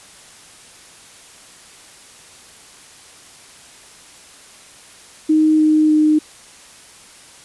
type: tone with pitch steps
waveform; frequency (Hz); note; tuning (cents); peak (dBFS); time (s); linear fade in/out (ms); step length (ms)
sine; 311.1 / 308.8 / 306.5; D#4 / D#4 / D#4; 0 / -13 / -26; -10; 5.29-6.19; 10; 300
effects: white hiss -43 dBFS RMS until 7.44 s + resampled to 24000 Hz